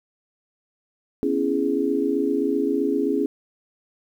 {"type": "chord", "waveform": "sine", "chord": "C# minor seventh", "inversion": "third", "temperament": "just", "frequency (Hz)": [249.5, 277.2, 332.6, 415.8], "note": ["B3", "C#4", "E4", "G#4"], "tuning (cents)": [18, 0, 16, 2], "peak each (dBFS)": [-29, -23, -26, -24], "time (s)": [1.23, 3.26], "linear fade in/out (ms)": 0, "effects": ["9-bit"]}